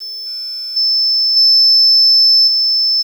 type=tone with level steps; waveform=sine; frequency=5274 Hz; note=E8; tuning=in tune; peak=-23 / -21 / -10 / -5 / -10 dBFS; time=0-3.03 s; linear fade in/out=20 ms; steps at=0.26 / 0.76 / 1.36 / 2.47 s; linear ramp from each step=10 ms; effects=tanh soft clip ceiling -2 dBFS + 7-bit